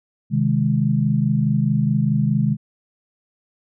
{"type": "chord", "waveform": "sine", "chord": "Ab major", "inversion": "first", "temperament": "equal", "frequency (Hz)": [130.81, 155.56, 207.7], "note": ["C3", "Eb3", "Ab3"], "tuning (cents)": [0, 0, 0], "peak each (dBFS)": -20, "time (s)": [0.3, 2.57], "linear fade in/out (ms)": 50, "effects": []}